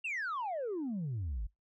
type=exponential sweep; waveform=sine; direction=down; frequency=2817 to 46.11 Hz; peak=-32 dBFS; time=0.04-1.47 s; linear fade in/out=10 ms; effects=noise-tail reverb RT60 0.2 s tail -26 dB re dry + tanh soft clip ceiling -32 dBFS